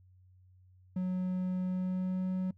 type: tone with pitch glide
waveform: triangle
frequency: 183.7 to 185.62 Hz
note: F#3 to F#3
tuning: -12 to +6 cents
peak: -28 dBFS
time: 0.96-2.51 s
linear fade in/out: 5 ms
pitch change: +18 cents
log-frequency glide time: 1.65-2.29 s
effects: noise-tail reverb RT60 0.1 s tail -23 dB re dry + added 92 Hz sine -58 dBFS peak until 2.57 s